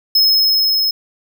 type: tone with level ramp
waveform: square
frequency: 5170 Hz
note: E8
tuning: 34 cents flat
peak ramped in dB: -9 to -14 dBFS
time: 0.15-0.91 s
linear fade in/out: 5 ms
effects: none